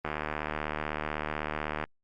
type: click train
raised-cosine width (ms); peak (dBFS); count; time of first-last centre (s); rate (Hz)
0.5; -16; 137; 0.05-1.839; 76
effects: Opus 24 kbps